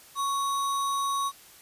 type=tone with sample-and-hold; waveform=sine; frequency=1108.7 Hz; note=C#6; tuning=in tune; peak=-25 dBFS; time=0.15-1.32 s; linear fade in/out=50 ms; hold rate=4900 Hz; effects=white hiss -52 dBFS RMS until 1.61 s + resampled to 32000 Hz